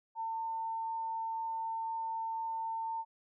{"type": "tone", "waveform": "sine", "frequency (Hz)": 901, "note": "A5", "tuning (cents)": 41, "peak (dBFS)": -34, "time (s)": [0.15, 3.05], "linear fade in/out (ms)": 50, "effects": []}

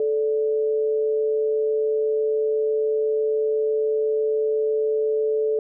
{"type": "tone pair together", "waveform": "sine", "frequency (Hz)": [436, 582], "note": ["A4", "D5"], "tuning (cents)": [-16, -16], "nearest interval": "perfect fourth", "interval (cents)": 500, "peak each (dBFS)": [-19, -31], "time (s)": [0, 5.59], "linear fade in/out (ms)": 2, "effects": []}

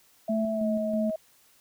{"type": "tone with pitch glide", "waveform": "sine", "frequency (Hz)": [659.3, 635.4], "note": ["E5", "D#5"], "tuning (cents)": [0, 36], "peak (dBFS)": -28, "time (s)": [0.28, 1.16], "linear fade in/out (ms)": 5, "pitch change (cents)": -64, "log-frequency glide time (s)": [0.53, 0.66]}
{"type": "tone with tremolo", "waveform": "sine", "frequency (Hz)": 220, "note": "A3", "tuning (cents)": 0, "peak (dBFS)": -25, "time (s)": [0.29, 1.11], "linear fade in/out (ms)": 10, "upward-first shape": "square", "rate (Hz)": 3.1, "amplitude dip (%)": 40}
{"effects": ["white hiss -61 dBFS RMS until 1.6 s"]}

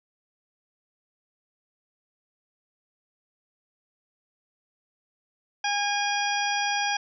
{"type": "harmonic tone", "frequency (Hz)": 816, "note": "G#5", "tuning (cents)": -31, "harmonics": [1, 2, 3, 4, 6, 7], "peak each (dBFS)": [-27, -30, -32, -33, -35, -35], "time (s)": [5.64, 6.97], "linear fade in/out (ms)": 5, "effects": []}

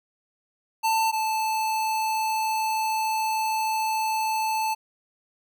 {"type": "tone pair in turn", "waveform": "square", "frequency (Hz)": [890, 876.7], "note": ["A5", "A5"], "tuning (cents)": [20, -7], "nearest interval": "unison", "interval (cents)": 27, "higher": "first", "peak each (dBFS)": [-21, -24], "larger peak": "first", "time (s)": [[0.83, 1.12], [1.12, 4.75]], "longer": "second", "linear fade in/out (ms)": 20, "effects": []}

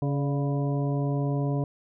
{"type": "harmonic tone with a mistuned harmonic", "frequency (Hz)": 140.8, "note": "C#3", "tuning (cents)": 27, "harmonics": [1, 2, 3, 4, 5, 7], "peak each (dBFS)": [-25, -31, -35, -37, -39, -42], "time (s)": [0.02, 1.64], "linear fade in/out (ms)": 2, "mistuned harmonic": 4, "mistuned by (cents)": 59, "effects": []}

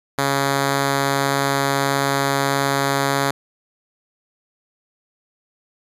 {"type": "tone", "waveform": "5% pulse", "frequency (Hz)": 138.59, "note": "C#3", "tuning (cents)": 0, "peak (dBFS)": -6, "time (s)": [0.18, 3.31], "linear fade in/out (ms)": 5, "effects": ["resampled to 32000 Hz"]}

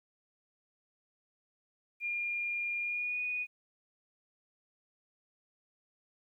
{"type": "tone with pitch glide", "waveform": "sine", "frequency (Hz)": [2410, 2471], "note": ["D7", "D#7"], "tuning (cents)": [44, -13], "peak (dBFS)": -32, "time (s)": [2, 3.47], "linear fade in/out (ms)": 50, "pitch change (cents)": 43, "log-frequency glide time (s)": [2.81, 3.21], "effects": ["12-bit"]}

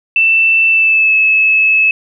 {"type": "tone with pitch glide", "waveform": "sine", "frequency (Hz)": [2664, 2596], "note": ["E7", "E7"], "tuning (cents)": [18, -27], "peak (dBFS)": -7, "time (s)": [0.16, 1.91], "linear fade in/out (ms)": 2, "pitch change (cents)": -45, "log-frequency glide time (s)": [0.69, 1.15], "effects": []}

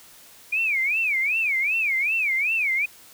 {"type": "tone with vibrato", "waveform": "sine", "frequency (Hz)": 2368, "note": "D7", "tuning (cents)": 14, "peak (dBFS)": -20, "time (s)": [0.52, 2.86], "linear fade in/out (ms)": 10, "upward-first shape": "sine", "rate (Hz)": 2.6, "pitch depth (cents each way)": 230, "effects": ["white hiss -49 dBFS RMS until 3.13 s"]}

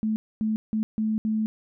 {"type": "tone bursts at uneven times", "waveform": "sine", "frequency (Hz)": 217.6, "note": "A3", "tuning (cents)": -19, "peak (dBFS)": -22, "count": 5, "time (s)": [[0.03, 0.16], [0.41, 0.56], [0.73, 0.83], [0.98, 1.18], [1.25, 1.46]], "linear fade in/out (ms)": 0, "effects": []}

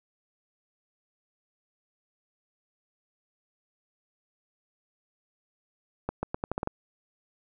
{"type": "accelerating click train", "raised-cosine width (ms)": 1, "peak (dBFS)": -15, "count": 8, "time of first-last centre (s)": [6.09, 6.674], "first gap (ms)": 140, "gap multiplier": 0.82, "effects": []}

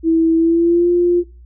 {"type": "tone with pitch glide", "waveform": "sine", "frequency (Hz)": [326.8, 350.3], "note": ["E4", "F4"], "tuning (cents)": [-15, 5], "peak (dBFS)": -10, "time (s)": [0.03, 1.24], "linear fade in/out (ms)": 50, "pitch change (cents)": 120, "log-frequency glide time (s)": [0.36, 0.9], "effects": ["noise-tail reverb RT60 0.3 s tail -18 dB re dry", "added 60 Hz sine -38 dBFS peak until 1.45 s"]}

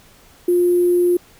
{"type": "tone with sample-and-hold", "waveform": "sine", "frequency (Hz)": 353, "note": "F4", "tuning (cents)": 19, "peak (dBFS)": -12, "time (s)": [0.48, 1.17], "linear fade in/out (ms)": 5, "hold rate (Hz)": 11025, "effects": ["pink hiss -49 dBFS RMS until 1.39 s"]}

